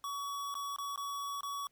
square tone with dropouts, 1129 Hz, C#6, 31 cents sharp, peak -37 dBFS, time 0.04-1.67 s, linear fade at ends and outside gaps 1 ms, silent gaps 0.542-0.552 / 0.762-0.785 / 0.96-0.976 / 1.408-1.432 s, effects pink hiss -75 dBFS RMS until 1.71 s + MP3 96 kbps

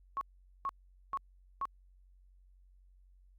sine tone bursts, 1100 Hz, C#6, 14 cents flat, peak -32 dBFS, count 4, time 0.17-1.654 s, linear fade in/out 0 ms, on 41 ms, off 440 ms, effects added 46 Hz sine -59 dBFS peak until 3.38 s + Opus 48 kbps

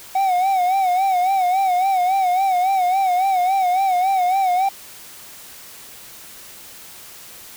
triangle tone with vibrato, 748 Hz, F#5, 19 cents sharp, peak -13 dBFS, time 0.15-4.69 s, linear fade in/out 5 ms, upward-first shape sine, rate 3.6 Hz, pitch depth 86 cents each way, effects white hiss -40 dBFS RMS until 7.56 s

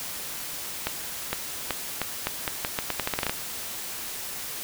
accelerating click train, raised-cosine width 0.3 ms, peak -9 dBFS, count 16, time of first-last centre 0.87-3.295 s, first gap 460 ms, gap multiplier 0.82, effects white hiss -35 dBFS RMS until 4.63 s

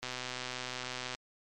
click train, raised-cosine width 0.2 ms, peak -20 dBFS, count 142, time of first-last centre 0.03-1.149 s, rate 126 Hz, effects MP3 64 kbps

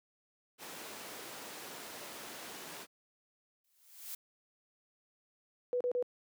pink noise, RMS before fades -45 dBFS, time 0.58-2.87 s, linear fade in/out 50 ms
blue noise with exponential growth, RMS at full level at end -40 dBFS, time 3.64-4.15 s, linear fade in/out 5 ms, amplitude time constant 110 ms
sine tone bursts, 493 Hz, B4, 3 cents flat, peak -29 dBFS, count 3, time 5.73-6.025 s, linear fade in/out 0 ms, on 75 ms, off 35 ms
effects high-pass 300 Hz 12 dB/octave

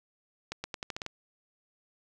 accelerating click train, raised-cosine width 0.2 ms, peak -18 dBFS, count 8, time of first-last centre 0.52-1.064 s, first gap 120 ms, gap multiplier 0.85, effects none

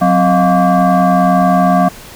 sine tone with frequency modulation, 261.6 Hz, C4, in tune, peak -7 dBFS, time 0.01-1.89 s, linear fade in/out 10 ms, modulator 445 Hz, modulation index 1.8, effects pink hiss -34 dBFS RMS until 2.15 s

